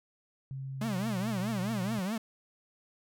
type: tone with pitch glide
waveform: sine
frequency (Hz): 134.4 to 123.96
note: C3 to B2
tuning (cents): +47 to +7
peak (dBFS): -36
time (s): 0.51-1.99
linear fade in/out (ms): 0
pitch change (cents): -140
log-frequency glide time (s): 0.75-1.21
type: tone with vibrato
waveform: 45% pulse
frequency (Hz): 203.5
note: G#3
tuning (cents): -35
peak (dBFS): -31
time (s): 0.81-2.18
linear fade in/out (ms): 5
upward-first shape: triangle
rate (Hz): 4.7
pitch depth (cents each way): 250
effects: none